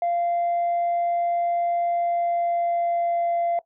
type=tone with pitch glide; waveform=sine; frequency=692 to 687.2 Hz; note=F5 to F5; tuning=-16 to -28 cents; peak=-19 dBFS; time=0.02-3.59 s; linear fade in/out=2 ms; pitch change=-12 cents; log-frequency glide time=1.89-3.36 s; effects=noise-tail reverb RT60 0.1 s tail -18 dB re dry + tanh soft clip ceiling -18 dBFS